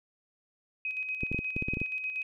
sine tone with tremolo, 2526 Hz, D#7, 26 cents sharp, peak -30 dBFS, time 0.85-2.23 s, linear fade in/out 2 ms, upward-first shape square, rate 8.4 Hz, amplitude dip 45%
clicks, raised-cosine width 3 ms, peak -20 dBFS, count 10, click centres 1.234 / 1.316 / 1.346 / 1.39 / 1.565 / 1.624 / 1.685 / 1.736 / 1.771 / 1.816 s
effects none

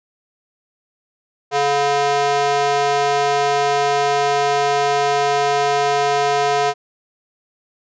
square tone with high-pass filter, 142.3 Hz, C#3, 46 cents sharp, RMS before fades -17 dBFS, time 1.51-6.74 s, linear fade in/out 50 ms, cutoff 580 Hz, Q 2.9, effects resampled to 16000 Hz

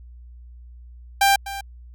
sawtooth tone with echo, 791 Hz, G5, 15 cents sharp, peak -10 dBFS, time 1.21-1.36 s, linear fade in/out 5 ms, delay 250 ms, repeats 1, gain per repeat -15 dB, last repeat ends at 1.61 s, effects added 60 Hz sine -40 dBFS peak until 1.94 s

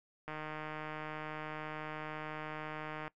click train, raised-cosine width 0.5 ms, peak -27 dBFS, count 432, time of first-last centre 0.28-3.079 s, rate 154 Hz, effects noise-tail reverb RT60 0.1 s tail -21 dB re dry

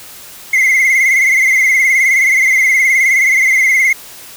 triangle tone with vibrato, 2097 Hz, C7, 3 cents sharp, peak -6 dBFS, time 0.53-3.93 s, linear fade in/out 5 ms, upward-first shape triangle, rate 19 Hz, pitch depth 87 cents each way, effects white hiss -34 dBFS RMS until 4.36 s

